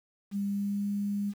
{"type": "tone with pitch glide", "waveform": "sine", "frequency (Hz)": [200.4, 202.8], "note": ["G3", "G#3"], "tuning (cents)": [38, -41], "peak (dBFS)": -28, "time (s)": [0.31, 1.34], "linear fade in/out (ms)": 50, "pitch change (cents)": 21, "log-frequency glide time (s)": [0.46, 0.88], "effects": ["9-bit"]}